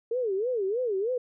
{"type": "tone with vibrato", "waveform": "sine", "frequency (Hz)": 440, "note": "A4", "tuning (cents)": 0, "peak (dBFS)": -25, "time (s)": [0.11, 1.18], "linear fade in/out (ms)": 5, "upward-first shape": "sine", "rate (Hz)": 3.2, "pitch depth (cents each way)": 260, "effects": []}